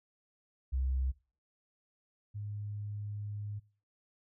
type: tone pair in turn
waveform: sine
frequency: 65.41 / 103.63 Hz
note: C2 / G#2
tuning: 0 / -3 cents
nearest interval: minor sixth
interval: 797 cents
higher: second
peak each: -28 / -37 dBFS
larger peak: first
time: 0.72-1.12 / 2.34-3.6 s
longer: second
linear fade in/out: 20 ms
effects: noise-tail reverb RT60 0.4 s tail -22 dB re dry + tanh soft clip ceiling -25 dBFS